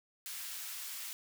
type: high-pass noise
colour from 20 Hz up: white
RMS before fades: -43 dBFS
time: 0.26-1.13 s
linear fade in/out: 0 ms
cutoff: 1400 Hz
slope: 12 dB/octave
effects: none